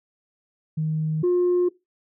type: tone pair in turn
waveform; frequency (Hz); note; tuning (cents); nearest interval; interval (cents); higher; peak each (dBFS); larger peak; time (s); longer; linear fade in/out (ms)
sine; 156.3 / 356.4; D#3 / F4; +8 / +35; octave + major second; 1427; second; -21 / -15; second; 0.77-1.23 / 1.23-1.69; neither; 10
effects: noise-tail reverb RT60 0.2 s tail -20 dB re dry + tanh soft clip ceiling -15 dBFS